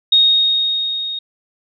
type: tone with level ramp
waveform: sine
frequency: 3729 Hz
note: A#7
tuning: in tune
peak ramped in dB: -7 to -22 dBFS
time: 0.12-1.19 s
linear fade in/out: 5 ms
effects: none